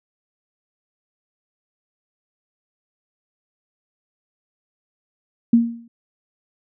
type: tone with exponential decay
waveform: sine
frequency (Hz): 233.1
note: A#3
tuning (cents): 0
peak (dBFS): -7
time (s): 5.53-5.88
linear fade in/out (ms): 5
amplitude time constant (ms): 75
effects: none